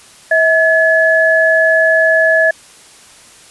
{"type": "tone pair together", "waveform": "sine", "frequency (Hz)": [645, 1707.1], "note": ["E5", "G#6"], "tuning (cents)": [-38, 47], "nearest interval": "octave + perfect fourth", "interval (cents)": 1685, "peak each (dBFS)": [-11, -10], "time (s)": [0.31, 2.51], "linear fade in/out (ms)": 5, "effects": ["white hiss -41 dBFS RMS until 3.5 s", "resampled to 24000 Hz"]}